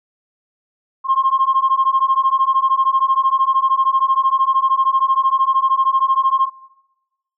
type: beating tone pair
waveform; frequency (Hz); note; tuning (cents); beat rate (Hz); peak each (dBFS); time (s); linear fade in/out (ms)
sine; 1060 / 1073; C6 / C6; +22 / +43; 13; -15; 1.04-6.5; 50
effects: noise-tail reverb RT60 1.0 s tail -21 dB re dry + tanh soft clip ceiling -6 dBFS